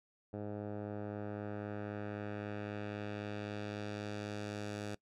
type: tone with low-pass filter sweep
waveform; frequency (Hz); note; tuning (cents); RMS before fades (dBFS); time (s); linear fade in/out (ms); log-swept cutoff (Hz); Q
10% pulse; 103.83; G#2; 0; -42; 0.33-4.95; 5; 710 to 8200; 0.92
effects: noise-tail reverb RT60 0.1 s tail -22 dB re dry